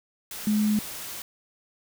sine tone in noise, 211.6 Hz, G#3, 33 cents sharp, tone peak -20 dBFS, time 0.47-0.79 s, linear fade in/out 2 ms, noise white, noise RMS -37 dBFS, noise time 0.31-1.22 s, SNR +14 dB, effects none

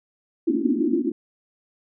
white band-pass noise, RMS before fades -22 dBFS, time 0.47-1.12 s, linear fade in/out 5 ms, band 220 to 350 Hz, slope 96 dB/octave, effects none

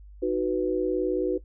sine chord, B major, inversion first, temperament equal, 311.1 / 370 / 493.9 Hz, D#4 / F#4 / B4, 0 / 0 / 0 cents, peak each -29 / -25 / -28 dBFS, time 0.22-1.38 s, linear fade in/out 10 ms, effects noise-tail reverb RT60 0.1 s tail -17 dB re dry + added 50 Hz sine -44 dBFS peak until 1.44 s

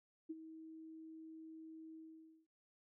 sine tone with ADSR envelope, 320 Hz, D#4, 49 cents sharp, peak -40 dBFS, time 0.29-2.47 s, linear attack 15 ms, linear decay 32 ms, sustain -11 dB, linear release 520 ms, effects none

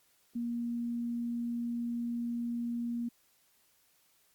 sine tone, 236.7 Hz, A#3, 27 cents sharp, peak -32 dBFS, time 0.35-3.09 s, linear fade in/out 10 ms, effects white hiss -69 dBFS RMS until 4.34 s + Opus 48 kbps

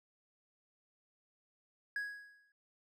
triangle tone with exponential decay, 1661.2 Hz, G#6, in tune, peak -31 dBFS, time 1.96-2.52 s, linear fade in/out 2 ms, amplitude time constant 120 ms, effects tanh soft clip ceiling -27 dBFS

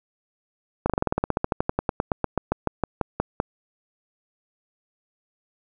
slowing click train, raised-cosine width 1 ms, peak -7 dBFS, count 27, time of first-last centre 0.86-3.401 s, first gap 37 ms, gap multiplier 1.07, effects none

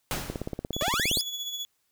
pink noise with exponential decay, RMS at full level -28 dBFS, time 0.11-0.67 s, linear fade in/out 0 ms, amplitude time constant 120 ms
click train, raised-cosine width 2 ms, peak -18 dBFS, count 16, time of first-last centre 0.3-1.172 s, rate 17.2 Hz
35% pulse tone with tremolo, 3395 Hz, G#7, 37 cents sharp, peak -28 dBFS, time 0.73-1.65 s, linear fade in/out 0 ms, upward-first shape sine, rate 15 Hz, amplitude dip 50%
sawtooth exponential sweep, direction up, 554.4 to 5270 Hz, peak -22 dBFS, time 0.81-1.21 s, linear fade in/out 0 ms
effects white hiss -73 dBFS RMS until 1.91 s

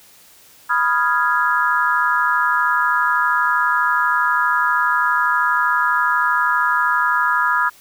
sine chord, F half-diminished seventh, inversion second, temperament equal, 987.8 / 1244.5 / 1396.9 / 1661.2 Hz, Cb6 / Eb6 / F6 / Ab6, 0 / 0 / 0 / 0 cents, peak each -20 dBFS, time 0.69-7.7 s, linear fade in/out 20 ms, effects white hiss -48 dBFS RMS until 7.8 s

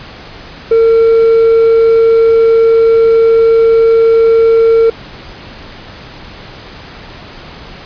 sine tone with hard clipping, 454.6 Hz, A#4, 43 cents flat, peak -5 dBFS, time 0.71-4.9 s, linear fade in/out 5 ms, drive 2 dB, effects pink hiss -31 dBFS RMS until 7.85 s + resampled to 11025 Hz

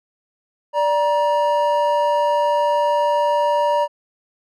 triangle tone pair together, 586.7 / 947 Hz, D5 / A#5, -2 / +27 cents, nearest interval minor sixth, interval 829 cents, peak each -16 dBFS, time 0.73-3.88 s, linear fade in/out 50 ms, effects none

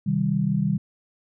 sine chord, C minor, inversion none, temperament equal with one note detuned, 130.81 / 157.28 / 196 Hz, C3 / Eb3 / G3, 0 / +19 / 0 cents, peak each -27 / -24 / -23 dBFS, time 0.06-0.78 s, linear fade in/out 10 ms, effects none

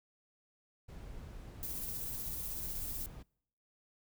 brown noise, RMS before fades -47 dBFS, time 0.88-3.23 s, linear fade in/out 10 ms
violet noise with tremolo, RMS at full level -40 dBFS, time 1.63-3.06 s, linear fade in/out 0 ms, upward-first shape sine, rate 16 Hz, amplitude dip 25%
effects noise-tail reverb RT60 0.7 s tail -26 dB re dry

